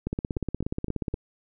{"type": "two click trains", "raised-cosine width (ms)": 3, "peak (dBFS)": [-20, -15], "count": [4, 19], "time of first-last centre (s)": [[0.37, 1.139], [0.07, 1.141]], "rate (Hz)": [3.9, 16.8], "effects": []}